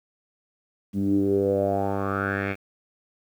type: tone with low-pass filter sweep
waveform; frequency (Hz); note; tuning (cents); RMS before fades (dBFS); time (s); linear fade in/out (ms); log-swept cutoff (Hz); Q
10% pulse; 98.6; G2; +11; -24; 0.93-2.56; 50; 220 to 2300; 5.8
effects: 9-bit

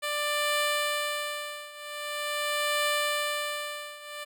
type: tone with tremolo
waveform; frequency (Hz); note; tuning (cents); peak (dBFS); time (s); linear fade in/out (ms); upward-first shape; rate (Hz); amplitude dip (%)
10% pulse; 591; D5; +11; -16; 0.02-4.25; 20; triangle; 0.44; 90
effects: none

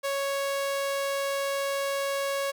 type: tone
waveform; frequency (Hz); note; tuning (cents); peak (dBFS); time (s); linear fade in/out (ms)
sawtooth; 554.4; C#5; 0; -23; 0.03-2.52; 20
effects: none

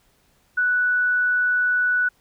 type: tone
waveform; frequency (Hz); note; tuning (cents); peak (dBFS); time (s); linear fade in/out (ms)
sine; 1480; F#6; 0; -17; 0.57-2.09; 10
effects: pink hiss -62 dBFS RMS until 2.2 s

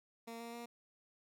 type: tone with pitch steps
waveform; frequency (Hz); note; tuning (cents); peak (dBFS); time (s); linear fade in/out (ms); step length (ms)
15% pulse; 230.4 / 233.3 / 236.3; A#3 / A#3 / A#3; -20 / +2 / +24; -39; 0.27-0.66; 10; 130
effects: none

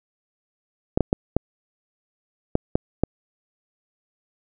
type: clicks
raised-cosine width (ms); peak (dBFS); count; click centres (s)
2; -4; 7; 0.975 / 1.007 / 1.129 / 1.366 / 2.554 / 2.755 / 3.036
effects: none

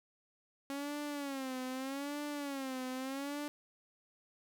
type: tone with vibrato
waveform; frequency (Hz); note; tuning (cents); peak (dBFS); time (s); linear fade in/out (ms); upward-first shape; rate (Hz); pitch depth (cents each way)
sawtooth; 274.3; C#4; -18; -34; 0.7-3.48; 0; sine; 0.81; 120
effects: 11-bit

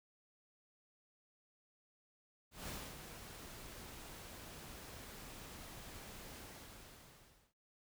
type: noise with ADSR envelope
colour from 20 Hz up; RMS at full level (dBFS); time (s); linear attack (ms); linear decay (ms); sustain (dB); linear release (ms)
pink; -45; 2.51-7.54; 170; 270; -7; 1200
effects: none

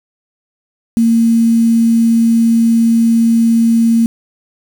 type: tone with quantisation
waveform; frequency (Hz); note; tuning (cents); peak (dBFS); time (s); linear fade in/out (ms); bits
sine; 229.3; A#3; -28; -7; 0.97-4.06; 0; 5
effects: none

